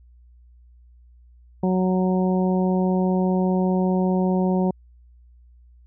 harmonic tone, 185 Hz, F#3, in tune, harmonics 1 / 2 / 3 / 4 / 5, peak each -19 / -25 / -29 / -31 / -33 dBFS, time 1.63-4.71 s, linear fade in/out 5 ms, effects added 60 Hz sine -48 dBFS peak until 5.86 s

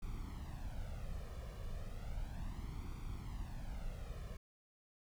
brown noise with flanger, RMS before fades -44 dBFS, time 0.02-4.37 s, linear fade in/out 5 ms, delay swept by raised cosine 0.86 to 1.74 ms, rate 0.34 Hz, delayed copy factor +0.7, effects none

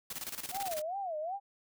white noise with tremolo, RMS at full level -39 dBFS, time 0.1-0.82 s, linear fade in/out 5 ms, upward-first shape square, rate 18 Hz, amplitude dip 75%
sine tone with vibrato, 697 Hz, F5, 4 cents flat, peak -34 dBFS, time 0.51-1.4 s, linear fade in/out 50 ms, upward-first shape sine, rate 2.6 Hz, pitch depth 240 cents each way
effects none

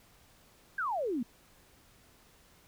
sine exponential sweep, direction down, 1646 to 220 Hz, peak -30 dBFS, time 0.78-1.23 s, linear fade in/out 5 ms, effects pink hiss -62 dBFS RMS until 2.67 s

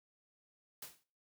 white noise with exponential decay, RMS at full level -43 dBFS, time 0.82-1.04 s, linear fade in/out 5 ms, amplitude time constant 46 ms, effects noise-tail reverb RT60 0.4 s tail -20 dB re dry + high-pass 60 Hz 12 dB/octave

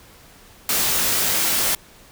white noise with comb filter, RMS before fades -20 dBFS, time 0.69-1.75 s, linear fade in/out 2 ms, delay 20 ms, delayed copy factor -0.6, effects pink hiss -48 dBFS RMS until 2.11 s

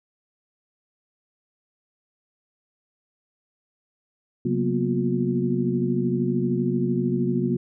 sine tone cluster, 135.1 / 185.3 / 232.8 / 245.8 / 358.2 Hz, C#3 / F#3 / A#3 / B3 / F4, -44 / +3 / -2 / -8 / +44 cents, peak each -27 dBFS, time 4.45-7.57 s, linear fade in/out 5 ms, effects none

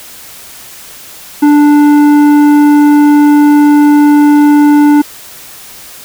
sine tone with tanh clipping, 293.7 Hz, D4, in tune, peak -4 dBFS, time 1.42-5.02 s, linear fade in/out 10 ms, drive 11 dB, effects white hiss -31 dBFS RMS until 6.04 s

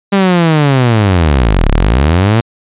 sawtooth linear two-way sweep, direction down then up, 201.1 to 31.33 to 118.3 Hz, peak -3 dBFS, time 0.12-2.41 s, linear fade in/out 10 ms, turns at 1.7 s, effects resampled to 8000 Hz

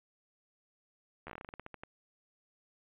slowing click train, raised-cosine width 0.5 ms, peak -29 dBFS, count 15, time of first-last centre 1.27-1.835 s, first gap 12 ms, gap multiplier 1.17, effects resampled to 8000 Hz

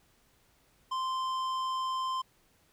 sine tone with tanh clipping, 1041 Hz, C6, 9 cents flat, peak -32 dBFS, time 0.91-2.22 s, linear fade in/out 10 ms, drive 12 dB, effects pink hiss -67 dBFS RMS until 2.72 s

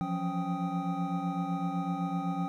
triangle tone cluster, 171.2 / 179.1 / 277.6 / 783 / 1249 Hz, F3 / F3 / C#4 / G5 / D#6, -34 / +44 / +3 / -2 / +6 cents, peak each -33 / -32 / -35 / -35 / -40 dBFS, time 0.01-2.48 s, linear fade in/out 0 ms, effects none

